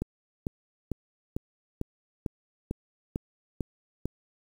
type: click train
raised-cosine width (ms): 3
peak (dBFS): -17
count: 10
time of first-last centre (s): 0.02-4.056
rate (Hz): 2.23
effects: 8-bit